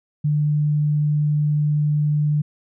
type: tone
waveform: sine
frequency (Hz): 149.1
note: D3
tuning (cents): +27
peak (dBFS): -16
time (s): 0.24-2.42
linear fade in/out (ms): 10
effects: none